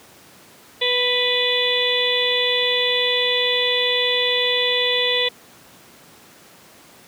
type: harmonic tone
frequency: 493.9 Hz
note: B4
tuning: in tune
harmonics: 1 / 2 / 4 / 5 / 6 / 7 / 8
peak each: -23 / -32 / -25 / -28 / -28 / -20 / -29 dBFS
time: 0.81-5.29 s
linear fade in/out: 10 ms
effects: pink hiss -47 dBFS RMS until 7.07 s + high-pass 150 Hz 12 dB/octave